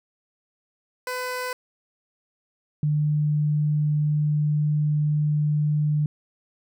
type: tone pair in turn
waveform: 15% pulse / sine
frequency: 503 / 149.84 Hz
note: B4 / D3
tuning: +32 / +35 cents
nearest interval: octave + major sixth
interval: 2097 cents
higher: first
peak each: -21 / -19 dBFS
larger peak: second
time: 1.07-1.53 / 2.83-6.06 s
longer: second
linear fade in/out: 2 ms
effects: none